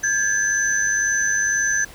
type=tone cluster; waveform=sine; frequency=1608 / 1710 / 6110 Hz; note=G6 / A6 / G8; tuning=+44 / -50 / -45 cents; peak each=-22 dBFS; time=0.03-1.85 s; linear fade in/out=10 ms; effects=pink hiss -43 dBFS RMS until 1.94 s